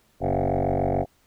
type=tone with frequency modulation; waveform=sine; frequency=394.8 Hz; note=G4; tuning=12 cents sharp; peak=-19 dBFS; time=0.2-1.06 s; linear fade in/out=50 ms; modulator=46.9 Hz; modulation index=7.7; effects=tanh soft clip ceiling -18 dBFS + pink hiss -63 dBFS RMS until 1.26 s